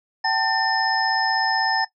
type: tone cluster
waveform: sine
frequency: 770 / 886 / 1800 / 5170 Hz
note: G5 / A5 / A6 / E8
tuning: -31 / +12 / +39 / -34 cents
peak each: -24 dBFS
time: 0.24-1.85 s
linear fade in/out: 10 ms
effects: noise-tail reverb RT60 0.1 s tail -17 dB re dry